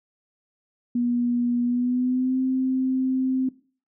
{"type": "tone with pitch glide", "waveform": "sine", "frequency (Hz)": [241.5, 260.3], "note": ["B3", "C4"], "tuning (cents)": [-39, -9], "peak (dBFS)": -20, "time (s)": [0.95, 3.49], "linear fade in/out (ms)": 5, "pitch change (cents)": 130, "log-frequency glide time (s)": [1.63, 2.39], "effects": ["noise-tail reverb RT60 0.4 s tail -19 dB re dry"]}